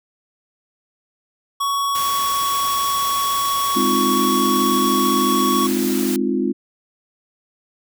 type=tone; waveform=square; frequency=1118 Hz; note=C#6; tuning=14 cents sharp; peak=-19 dBFS; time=1.6-5.67 s; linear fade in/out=10 ms
type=noise; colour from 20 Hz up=white; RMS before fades=-28 dBFS; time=1.95-6.16 s; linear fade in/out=0 ms
type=chord; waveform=sine; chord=F minor seventh; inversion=first; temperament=equal; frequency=207.7 / 261.6 / 311.1 / 349.2 Hz; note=Ab3 / C4 / Eb4 / F4; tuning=0 / 0 / 0 / 0 cents; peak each=-23 / -21 / -26 / -22 dBFS; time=3.75-6.53 s; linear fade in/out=20 ms
effects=none